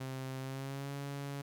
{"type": "tone with pitch glide", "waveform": "sawtooth", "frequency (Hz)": [131.9, 140.55], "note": ["C3", "C#3"], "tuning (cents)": [14, 24], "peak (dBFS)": -35, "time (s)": [0, 1.42], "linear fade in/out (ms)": 10, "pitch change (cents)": 110, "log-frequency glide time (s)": [0.4, 0.93], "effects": []}